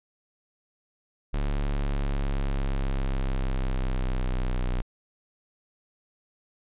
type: linear sweep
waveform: square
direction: down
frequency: 35.91 to 30.87 Hz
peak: -25 dBFS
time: 1.33-4.82 s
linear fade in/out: 10 ms
effects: resampled to 8000 Hz